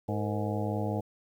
harmonic tone with a mistuned harmonic, 104.7 Hz, G#2, 15 cents sharp, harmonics 1 / 2 / 3 / 4 / 5 / 6 / 7 / 8, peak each -32 / -35 / -37 / -38 / -39 / -40 / -40 / -41 dBFS, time 0.08-1.01 s, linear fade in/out 10 ms, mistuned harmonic 4, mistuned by +140 cents, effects 10-bit

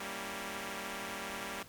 5% pulse chord, G diminished seventh, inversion none, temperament equal, 196 / 233.1 / 277.2 / 329.6 Hz, G3 / Bb3 / Db4 / Fb4, 0 / 0 / 0 / 0 cents, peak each -31 / -33 / -35 / -37 dBFS, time 0-1.63 s, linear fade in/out 5 ms, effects pink hiss -56 dBFS RMS until 1.68 s

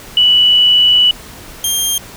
sine / 15% pulse tone pair in turn, 2956 / 3198 Hz, F#7 / G7, -2 / +34 cents, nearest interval minor second, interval 136 cents, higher second, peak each -6 dBFS, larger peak neither, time 0.17-1.11 / 1.64-1.98 s, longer first, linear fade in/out 2 ms, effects pink hiss -34 dBFS RMS until 2.16 s

